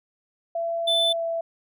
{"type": "tone with pitch glide", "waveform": "sine", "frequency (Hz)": [672, 665.4], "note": ["E5", "E5"], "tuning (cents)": [33, 16], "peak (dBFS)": -24, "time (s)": [0.55, 1.41], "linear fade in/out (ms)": 5, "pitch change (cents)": -17, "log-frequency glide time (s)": [1.09, 1.24]}
{"type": "tone", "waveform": "triangle", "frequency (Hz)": 3520, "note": "A7", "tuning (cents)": 0, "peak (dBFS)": -18, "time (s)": [0.87, 1.13], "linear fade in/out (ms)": 10}
{"effects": []}